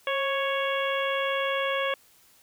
harmonic tone with a mistuned harmonic, 554.4 Hz, C#5, in tune, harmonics 1 / 2 / 3 / 4 / 5 / 6, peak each -28 / -31 / -33 / -34 / -35 / -36 dBFS, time 0.07-1.94 s, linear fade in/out 2 ms, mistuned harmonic 1, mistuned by -38 cents, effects white hiss -59 dBFS RMS until 2.42 s

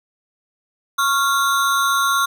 square ring-modulated tone, 1244.5 Hz, D#6, in tune, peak -13 dBFS, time 0.98-2.26 s, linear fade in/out 10 ms, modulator 142 Hz, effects 9-bit

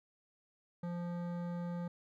sine tone with hard clipping, 173.9 Hz, F3, 7 cents flat, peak -39 dBFS, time 0.83-1.88 s, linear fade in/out 5 ms, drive 14 dB, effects none

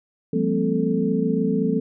sine tone cluster, 173.2 / 198.9 / 226.7 / 262.4 / 438.8 Hz, F3 / G3 / A#3 / C4 / A4, -14 / +25 / -48 / +5 / -5 cents, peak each -25 dBFS, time 0.33-1.8 s, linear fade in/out 5 ms, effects none

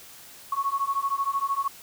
sine beating tone pair, 1100 / 1113 Hz, C#6 / C#6, -14 / +7 cents, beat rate 13 Hz, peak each -27 dBFS, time 0.52-1.68 s, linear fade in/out 5 ms, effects white hiss -47 dBFS RMS until 1.82 s

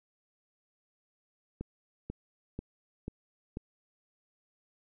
click train, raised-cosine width 3 ms, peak -24 dBFS, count 5, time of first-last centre 1.61-3.571 s, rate 2.04 Hz, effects none

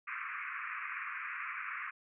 pink band-pass noise, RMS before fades -41 dBFS, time 0.07-1.91 s, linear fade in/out 10 ms, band 1100 to 2500 Hz, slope 96 dB/octave, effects none

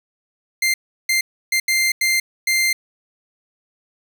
sawtooth tone bursts at uneven times, 2093 Hz, C7, in tune, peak -12 dBFS, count 6, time 0.62-0.74 / 1.09-1.21 / 1.52-1.6 / 1.68-1.92 / 2.01-2.2 / 2.47-2.73 s, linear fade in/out 5 ms, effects none

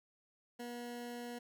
20% pulse tone, 240.5 Hz, B3, 46 cents flat, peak -38 dBFS, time 0.59-1.39 s, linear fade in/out 10 ms, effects none

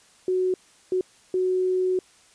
sine tone bursts at uneven times, 369.6 Hz, F#4, 2 cents flat, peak -20 dBFS, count 3, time 0.28-0.54 / 0.92-1.01 / 1.34-1.99 s, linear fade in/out 2 ms, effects white hiss -56 dBFS RMS until 2.34 s + resampled to 22050 Hz

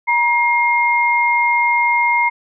sine tone pair together, 950 / 2128 Hz, A#5 / C7, +33 / +29 cents, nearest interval octave + major second, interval 1396 cents, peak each -15 dBFS, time 0.07-2.3 s, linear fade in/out 20 ms, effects none

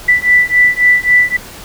sine beating tone pair, 1975.5 / 1979.2 Hz, B6 / B6, 0 / +3 cents, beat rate 3.7 Hz, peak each -10 dBFS, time 0.08-1.37 s, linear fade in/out 10 ms, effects pink hiss -32 dBFS RMS until 1.64 s

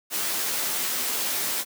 white noise with comb filter, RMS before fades -27 dBFS, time 0.1-1.65 s, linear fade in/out 50 ms, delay 14 ms, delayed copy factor -0.55, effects high-pass 200 Hz 12 dB/octave

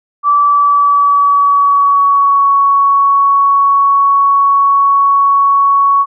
sine tone with pitch glide, 1160 to 1115.3 Hz, D6 to C#6, -22 to +10 cents, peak -6 dBFS, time 0.23-6.06 s, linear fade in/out 50 ms, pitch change -68 cents, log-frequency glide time 0.34-2.5 s, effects none

